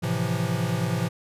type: chord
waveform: square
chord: F major seventh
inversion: first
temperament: equal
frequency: 110 / 130.81 / 164.81 / 174.61 Hz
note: A2 / C3 / E3 / F3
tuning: 0 / 0 / 0 / 0 cents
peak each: -30 dBFS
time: 0.02-1.09 s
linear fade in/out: 20 ms
effects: resampled to 32000 Hz